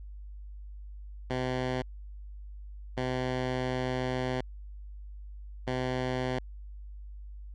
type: tone bursts at uneven times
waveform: 10% pulse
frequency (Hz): 127.6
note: C3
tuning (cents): -43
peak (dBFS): -21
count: 3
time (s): 1.3-1.82 / 2.97-4.41 / 5.67-6.39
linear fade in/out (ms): 5
effects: added 50 Hz sine -41 dBFS peak until 7.54 s + low-pass 4000 Hz 12 dB/octave